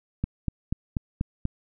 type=click train; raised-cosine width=5 ms; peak=-13 dBFS; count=6; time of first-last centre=0.24-1.454 s; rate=4.12 Hz; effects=none